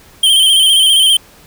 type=tone with vibrato; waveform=square; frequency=3136 Hz; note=G7; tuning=in tune; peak=-7 dBFS; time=0.23-1.17 s; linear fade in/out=5 ms; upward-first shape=square; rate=15 Hz; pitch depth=40 cents each way; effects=pink hiss -43 dBFS RMS until 1.46 s